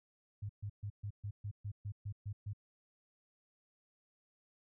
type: tone bursts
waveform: sine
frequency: 102.5 Hz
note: G#2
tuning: 22 cents flat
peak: -38 dBFS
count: 11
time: 0.42-2.534 s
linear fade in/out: 10 ms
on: 74 ms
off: 130 ms
effects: none